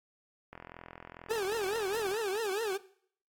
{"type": "click train", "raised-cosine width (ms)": 0.5, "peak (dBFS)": -30, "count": 69, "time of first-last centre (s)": [0.53, 2.138], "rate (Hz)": 42.3}
{"type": "tone with vibrato", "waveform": "40% pulse", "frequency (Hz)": 415.3, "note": "G#4", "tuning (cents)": 0, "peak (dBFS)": -30, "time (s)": [1.29, 2.78], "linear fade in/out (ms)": 20, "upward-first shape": "triangle", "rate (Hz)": 4.7, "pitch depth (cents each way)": 220}
{"type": "noise with exponential decay", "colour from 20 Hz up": "white", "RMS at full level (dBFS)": -40, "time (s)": [1.95, 2.03], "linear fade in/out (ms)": 0, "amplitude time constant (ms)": 16}
{"effects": ["noise-tail reverb RT60 0.6 s tail -19 dB re dry", "AAC 64 kbps"]}